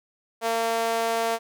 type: tone with high-pass filter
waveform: sawtooth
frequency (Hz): 228.3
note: A#3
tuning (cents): -36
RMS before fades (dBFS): -25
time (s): 0.41-1.39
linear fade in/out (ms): 50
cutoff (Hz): 600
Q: 2.4
effects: none